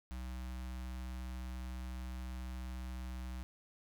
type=tone with notch filter; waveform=square; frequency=62.9 Hz; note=B1; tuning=32 cents sharp; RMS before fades=-43 dBFS; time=0.11-3.43 s; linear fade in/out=0 ms; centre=460 Hz; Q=1.3; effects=none